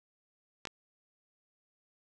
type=clicks; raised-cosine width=0.2 ms; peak=-21 dBFS; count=2; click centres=0.653 / 0.672 s; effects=none